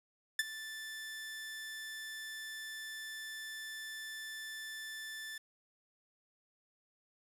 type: tone with ADSR envelope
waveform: sawtooth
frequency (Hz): 1760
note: A6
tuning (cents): 0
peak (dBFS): -23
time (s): 0.39-5.38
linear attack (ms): 3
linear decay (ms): 29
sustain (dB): -16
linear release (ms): 5
effects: resampled to 32000 Hz + 10-bit